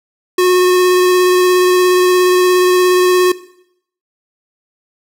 square tone with vibrato, 363.7 Hz, F#4, 30 cents flat, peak -9 dBFS, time 0.38-3.32 s, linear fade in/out 5 ms, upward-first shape square, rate 17 Hz, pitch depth 9 cents each way, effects noise-tail reverb RT60 0.7 s tail -17 dB re dry

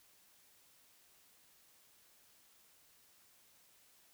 silence, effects white hiss -67 dBFS RMS until 4.13 s

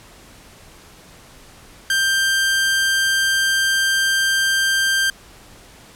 sawtooth tone, 1575 Hz, G6, 8 cents sharp, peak -12 dBFS, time 1.9-5.1 s, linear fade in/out 2 ms, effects pink hiss -45 dBFS RMS until 5.95 s + low-pass 12000 Hz 12 dB/octave

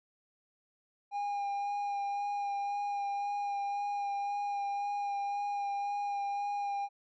triangle tone with vibrato, 809 Hz, G#5, 46 cents flat, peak -30 dBFS, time 1.11-6.89 s, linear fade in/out 50 ms, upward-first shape sine, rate 1.9 Hz, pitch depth 14 cents each way, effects resampled to 16000 Hz

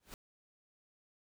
pink noise with exponential growth, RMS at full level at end -45 dBFS, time 0-0.14 s, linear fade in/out 1 ms, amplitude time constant 30 ms, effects none

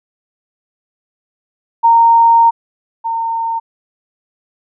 sine tone pair in turn, 924 / 913.4 Hz, A#5 / A#5, -16 / -36 cents, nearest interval unison, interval 20 cents, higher first, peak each -5 / -15 dBFS, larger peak first, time 1.83-2.51 / 3.04-3.6 s, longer first, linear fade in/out 20 ms, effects none

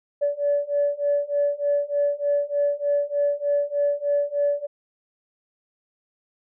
sine beating tone pair, 574 / 577.3 Hz, D5 / D5, -40 / -30 cents, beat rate 3.3 Hz, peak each -23 / -22 dBFS, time 0.21-4.67 s, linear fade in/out 20 ms, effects tanh soft clip ceiling -13 dBFS

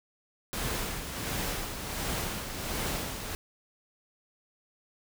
pink noise with tremolo, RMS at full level -32 dBFS, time 0.53-3.35 s, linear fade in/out 0 ms, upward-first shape sine, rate 1.4 Hz, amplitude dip 50%, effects none

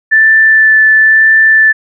sine tone with vibrato, 1760 Hz, A6, in tune, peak -3 dBFS, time 0.11-1.73 s, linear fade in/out 20 ms, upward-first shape sine, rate 1 Hz, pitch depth 9 cents each way, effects none

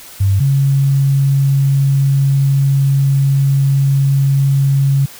sine tone pair in turn, 98 / 137.68 Hz, G2 / C#3, 0 / -11 cents, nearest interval tritone, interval 589 cents, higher second, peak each -9 dBFS, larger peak neither, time 0.2-0.4 / 0.4-5.06 s, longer second, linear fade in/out 10 ms, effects white hiss -36 dBFS RMS until 5.19 s

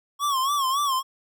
square tone with vibrato, 1101 Hz, C#6, 12 cents flat, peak -22 dBFS, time 0.19-1.03 s, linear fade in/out 50 ms, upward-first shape sine, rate 3.6 Hz, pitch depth 110 cents each way, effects none

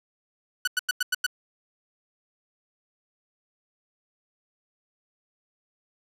sawtooth tone bursts, 1485 Hz, F#6, 6 cents sharp, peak -18 dBFS, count 6, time 0.65-1.265 s, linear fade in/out 5 ms, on 25 ms, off 93 ms, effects resampled to 32000 Hz + 8-bit

